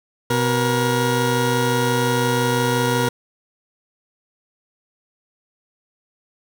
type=tone pair together; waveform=20% pulse; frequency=125.16 / 475 Hz; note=B2 / A#4; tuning=+24 / +33 cents; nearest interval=octave + major seventh; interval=2309 cents; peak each=-15 / -15 dBFS; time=0.3-3.09 s; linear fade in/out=5 ms; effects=none